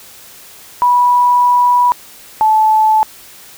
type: tone pair in turn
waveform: sine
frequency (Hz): 979 / 869.2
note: B5 / A5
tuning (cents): -15 / -21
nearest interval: major second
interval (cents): 206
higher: first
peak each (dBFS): -7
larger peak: neither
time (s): 0.82-1.92 / 2.41-3.03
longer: first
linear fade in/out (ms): 0
effects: white hiss -38 dBFS RMS until 3.57 s